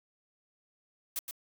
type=noise with echo; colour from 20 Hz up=blue; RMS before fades=-33 dBFS; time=1.16-1.19 s; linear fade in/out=2 ms; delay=120 ms; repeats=1; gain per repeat=-6 dB; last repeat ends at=1.31 s; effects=Opus 48 kbps